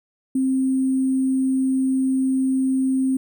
sine tone with sample-and-hold, 263.2 Hz, C4, 10 cents sharp, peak -17 dBFS, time 0.35-3.17 s, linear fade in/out 5 ms, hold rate 8820 Hz, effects none

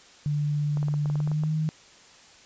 sine tone with pitch glide, 147.4 to 155.98 Hz, D3 to D#3, +7 to +5 cents, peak -23 dBFS, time 0.26-1.69 s, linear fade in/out 0 ms, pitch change +98 cents, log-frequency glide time 1.14-1.54 s
clicks, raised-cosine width 1 ms, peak -25 dBFS, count 11, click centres 0.772 / 0.829 / 0.884 / 0.94 / 1.058 / 1.1 / 1.156 / 1.203 / 1.275 / 1.316 / 1.436 s
effects white hiss -52 dBFS RMS until 2.45 s + resampled to 16000 Hz

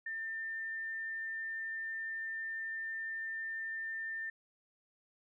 sine tone, 1797 Hz, A6, 36 cents sharp, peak -37 dBFS, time 0.06-4.3 s, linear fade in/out 5 ms, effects none

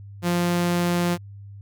sawtooth tone, 174.61 Hz, F3, in tune, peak -16 dBFS, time 0.22-1.18 s, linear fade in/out 50 ms, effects added 100 Hz sine -38 dBFS peak until 1.61 s

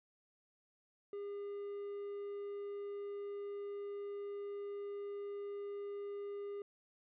triangle tone, 405.2 Hz, G#4, 43 cents flat, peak -39 dBFS, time 1.13-6.62 s, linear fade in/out 2 ms, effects resampled to 8000 Hz

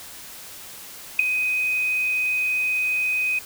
sine tone with ADSR envelope, 2508 Hz, D#7, 13 cents sharp, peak -8 dBFS, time 1.19-3.39 s, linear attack 5 ms, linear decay 5 ms, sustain -12 dB, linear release 5 ms, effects white hiss -40 dBFS RMS until 3.45 s

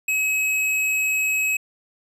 square tone, 2559 Hz, D#7, 48 cents sharp, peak -20 dBFS, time 0.08-1.57 s, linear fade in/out 5 ms, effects resampled to 32000 Hz

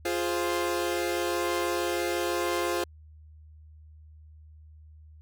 sawtooth chord, F minor, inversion none, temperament equal, 349.2 / 415.3 / 523.3 Hz, F4 / Ab4 / C5, 0 / 0 / 0 cents, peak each -25 / -30 / -28 dBFS, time 0.05-2.84 s, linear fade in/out 5 ms, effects added 77 Hz sine -48 dBFS peak until 5.21 s

